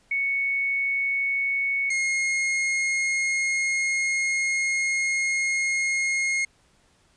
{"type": "tone pair in turn", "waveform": ["sine", "45% pulse"], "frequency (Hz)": [2217, 2148], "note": ["C#7", "C7"], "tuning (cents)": [0, 45], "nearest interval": "minor second", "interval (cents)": 55, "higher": "first", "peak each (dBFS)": -22, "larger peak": "neither", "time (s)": [[0.11, 1.9], [1.9, 6.45]], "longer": "second", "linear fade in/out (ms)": 5, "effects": ["pink hiss -62 dBFS RMS until 7.16 s", "resampled to 22050 Hz"]}